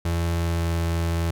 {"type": "tone with pitch glide", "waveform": "35% pulse", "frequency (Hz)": [84.5, 83.77], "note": ["E2", "E2"], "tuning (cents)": [43, 28], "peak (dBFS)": -20, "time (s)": [0.05, 1.31], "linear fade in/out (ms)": 5, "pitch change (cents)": -15, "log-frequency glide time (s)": [0.37, 0.72], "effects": []}